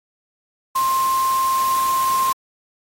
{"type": "tone in noise", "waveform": "sine", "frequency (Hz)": 1056, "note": "C6", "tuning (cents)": 16, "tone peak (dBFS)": -16, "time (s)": [0.75, 2.33], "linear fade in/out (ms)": 10, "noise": "white", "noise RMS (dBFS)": -29, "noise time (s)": [0.75, 2.33], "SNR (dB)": 10, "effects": ["AAC 48 kbps"]}